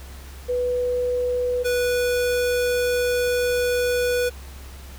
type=tone pair in turn; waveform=sine / square; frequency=493.9 / 491.1 Hz; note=B4 / B4; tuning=0 / -10 cents; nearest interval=unison; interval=10 cents; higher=first; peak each=-20 dBFS; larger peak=neither; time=0.48-1.64 / 1.64-4.3 s; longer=second; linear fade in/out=20 ms; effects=added 67 Hz sine -37 dBFS peak until 4.98 s + pink hiss -45 dBFS RMS until 4.98 s